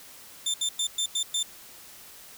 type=tone bursts at uneven times; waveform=25% pulse; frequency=3566 Hz; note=A7; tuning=22 cents sharp; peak=-21 dBFS; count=6; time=0.46-0.54 / 0.61-0.69 / 0.79-0.87 / 0.98-1.06 / 1.15-1.23 / 1.34-1.43 s; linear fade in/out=5 ms; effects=white hiss -48 dBFS RMS until 2.37 s